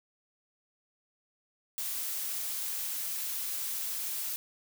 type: noise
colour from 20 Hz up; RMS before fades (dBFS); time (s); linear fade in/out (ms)
blue; -35; 1.78-4.36; 0
effects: none